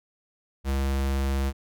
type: tone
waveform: square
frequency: 67.9 Hz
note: C#2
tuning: 35 cents flat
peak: -24 dBFS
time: 0.64-1.53 s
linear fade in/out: 50 ms
effects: none